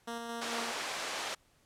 10% pulse tone with tremolo, 233.1 Hz, A#3, in tune, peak -29 dBFS, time 0.07-0.72 s, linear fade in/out 10 ms, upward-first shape square, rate 4.5 Hz, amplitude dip 25%
pink band-pass noise, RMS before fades -38 dBFS, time 0.41-1.35 s, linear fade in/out 10 ms, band 580 to 7000 Hz, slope 12 dB/octave
effects pink hiss -68 dBFS RMS until 1.65 s + low-pass 12000 Hz 12 dB/octave

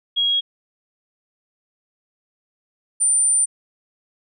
sine tone pair in turn, 3299 / 9134 Hz, G#7 / D9, -12 / -49 cents, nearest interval octave + tritone, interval 1763 cents, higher second, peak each -16 / -14 dBFS, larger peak second, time 0.16-0.41 / 3-3.46 s, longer second, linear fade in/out 20 ms, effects none

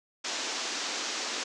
white band-pass noise, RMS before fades -34 dBFS, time 0.24-1.44 s, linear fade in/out 10 ms, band 230 to 6900 Hz, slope 48 dB/octave, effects none

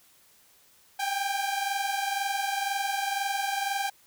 sawtooth tone pair together, 784 / 806 Hz, G5 / G5, 0 / +48 cents, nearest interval unison, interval 48 cents, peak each -26 / -27 dBFS, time 0.99-3.9 s, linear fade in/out 10 ms, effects white hiss -60 dBFS RMS until 4.06 s

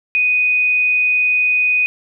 sine tone, 2489 Hz, D#7, in tune, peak -12 dBFS, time 0.15-1.86 s, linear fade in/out 0 ms, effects none

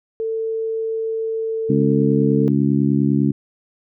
sine tone with pitch glide, 446.6 to 444 Hz, A4 to A4, +26 to +16 cents, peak -20 dBFS, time 0.2-2.48 s, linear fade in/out 0 ms, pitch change -10 cents, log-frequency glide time 1.45-2.31 s
harmonic tone, 70 Hz, C#2, 18 cents sharp, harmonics 2 / 3 / 4 / 5, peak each -19 / -18 / -19 / -26 dBFS, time 1.69-3.32 s, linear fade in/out 10 ms
effects none

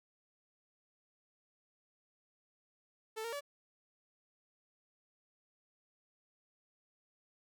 sawtooth tone with pitch steps, 440.3 / 462.7 / 573 Hz, A4 / A#4 / D5, +1 / -13 / -43 cents, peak -35 dBFS, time 3.16-3.409 s, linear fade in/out 20 ms, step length 83 ms, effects none

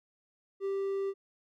triangle tone, 392 Hz, G4, in tune, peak -28 dBFS, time 0.6-1.14 s, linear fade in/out 50 ms, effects none

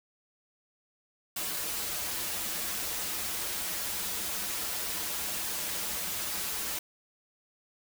white noise with comb filter, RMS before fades -34 dBFS, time 1.36-6.79 s, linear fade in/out 5 ms, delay 7.6 ms, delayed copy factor -0.7, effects none

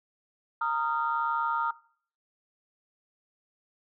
sine tone cluster, 926 / 1239 / 1380 Hz, A#5 / D#6 / F6, -12 / -8 / -21 cents, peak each -30 dBFS, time 0.61-1.71 s, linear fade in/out 5 ms, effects noise-tail reverb RT60 0.5 s tail -20 dB re dry + tanh soft clip ceiling -16 dBFS

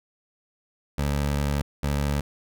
20% pulse tone pair in turn, 71.6 / 71.6 Hz, D2 / D2, -43 / -43 cents, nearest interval unison, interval 0 cents, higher neither, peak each -18 dBFS, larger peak neither, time 0.98-1.62 / 1.83-2.21 s, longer first, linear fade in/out 5 ms, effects none

